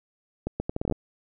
accelerating click train, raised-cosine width 2 ms, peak -14 dBFS, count 10, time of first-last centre 0.47-0.923 s, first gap 130 ms, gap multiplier 0.73, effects none

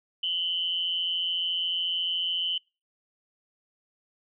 sine tone with amplitude modulation, 3023 Hz, F#7, 36 cents sharp, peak -22 dBFS, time 0.23-2.58 s, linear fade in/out 5 ms, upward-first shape sine, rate 174 Hz, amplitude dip 70%, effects noise-tail reverb RT60 0.3 s tail -25 dB re dry

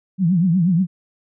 sine tone with vibrato, 176.5 Hz, F3, 19 cents sharp, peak -13 dBFS, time 0.18-0.87 s, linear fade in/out 50 ms, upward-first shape triangle, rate 8.3 Hz, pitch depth 190 cents each way, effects none

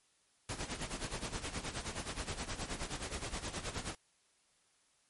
pink noise with tremolo, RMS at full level -38 dBFS, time 0.49-3.95 s, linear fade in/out 2 ms, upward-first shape sine, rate 9.5 Hz, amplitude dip 75%, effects white hiss -72 dBFS RMS until 5.09 s + MP3 48 kbps

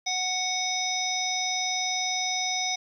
harmonic tone, 740 Hz, F#5, in tune, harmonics 1 / 3 / 5 / 7 / 8, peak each -32 / -32 / -32 / -32 / -32 dBFS, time 0.06-2.76 s, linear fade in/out 10 ms, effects 10-bit

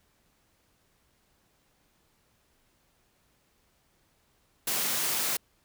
white high-pass noise, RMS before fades -29 dBFS, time 4.67-5.37 s, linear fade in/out 5 ms, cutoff 120 Hz, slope 48 dB/octave, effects pink hiss -69 dBFS RMS until 5.64 s

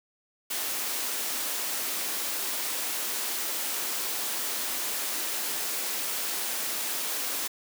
white high-pass noise, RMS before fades -31 dBFS, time 0.5-7.48 s, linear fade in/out 10 ms, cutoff 230 Hz, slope 24 dB/octave, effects none

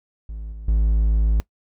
triangle tone with level steps, 53.8 Hz, A1, 38 cents flat, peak -27 / -30 / -13 dBFS, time 0.29-1.4 s, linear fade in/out 0 ms, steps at 0.52 / 0.68 s, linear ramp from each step 5 ms, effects noise-tail reverb RT60 0.1 s tail -21 dB re dry

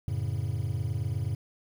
triangle chord, F# minor, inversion none, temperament equal with one note detuned, 90.75 / 110 / 138.59 Hz, F#2 / A2 / C#3, -33 / 0 / 0 cents, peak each -31 / -29 / -32 dBFS, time 0.08-1.35 s, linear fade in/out 0 ms, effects 9-bit

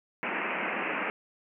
white band-pass noise, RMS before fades -32 dBFS, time 0.23-1.1 s, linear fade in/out 0 ms, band 170 to 2700 Hz, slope 96 dB/octave, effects none

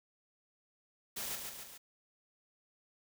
white noise with echo, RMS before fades -40 dBFS, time 1.16-1.36 s, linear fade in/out 10 ms, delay 140 ms, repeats 3, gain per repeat -4 dB, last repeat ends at 1.78 s, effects none

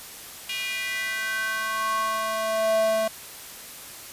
square tone with high-pass filter sweep, 220 Hz, A3, in tune, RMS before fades -26 dBFS, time 0.49-3.08 s, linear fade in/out 5 ms, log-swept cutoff 2700 to 540 Hz, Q 4.3, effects white hiss -41 dBFS RMS until 4.12 s + resampled to 32000 Hz

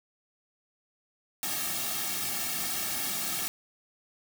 white noise with comb filter, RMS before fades -32 dBFS, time 1.43-3.48 s, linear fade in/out 0 ms, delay 2 ms, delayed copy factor -0.95, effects none

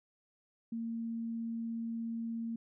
sine tone, 229.2 Hz, A#3, 29 cents flat, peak -35 dBFS, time 0.72-2.56 s, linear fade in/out 5 ms, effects none

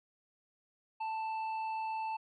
sine tone with hard clipping, 883 Hz, A5, 6 cents sharp, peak -36 dBFS, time 1-2.17 s, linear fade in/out 10 ms, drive 7 dB, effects low-pass 4000 Hz 12 dB/octave

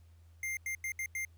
square tone bursts at uneven times, 2100 Hz, C7, 6 cents sharp, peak -35 dBFS, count 5, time 0.43-0.57 / 0.66-0.75 / 0.84-0.92 / 0.99-1.06 / 1.15-1.25 s, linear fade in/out 2 ms, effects added 83 Hz sine -56 dBFS peak until 1.37 s + pink hiss -73 dBFS RMS until 1.37 s

